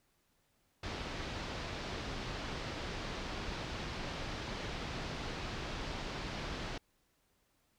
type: low-pass noise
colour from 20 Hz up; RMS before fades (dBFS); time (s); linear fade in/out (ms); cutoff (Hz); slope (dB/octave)
pink; -41; 0.83-6.78; 5; 5100; 24
effects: pink hiss -75 dBFS RMS until 7.78 s